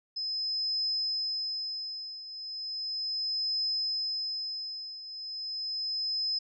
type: tone with tremolo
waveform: sine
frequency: 5100 Hz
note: D#8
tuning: 42 cents sharp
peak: -27 dBFS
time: 0.16-6.39 s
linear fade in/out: 10 ms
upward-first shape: triangle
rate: 0.36 Hz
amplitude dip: 80%
effects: none